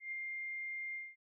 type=tone with ADSR envelope; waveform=sine; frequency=2110 Hz; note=C7; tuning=14 cents sharp; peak=-37 dBFS; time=0-1.16 s; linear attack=120 ms; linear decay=7 ms; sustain=-2 dB; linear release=210 ms; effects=none